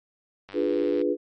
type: click train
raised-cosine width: 0.3 ms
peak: -27 dBFS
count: 52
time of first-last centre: 0.49-1.015 s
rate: 97.2 Hz
type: chord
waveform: sine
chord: D diminished seventh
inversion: none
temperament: equal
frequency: 293.7 / 349.2 / 415.3 / 493.9 Hz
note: D4 / F4 / Ab4 / Cb5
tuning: 0 / 0 / 0 / 0 cents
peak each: -27 dBFS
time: 0.53-1.17 s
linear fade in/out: 50 ms
effects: MP3 48 kbps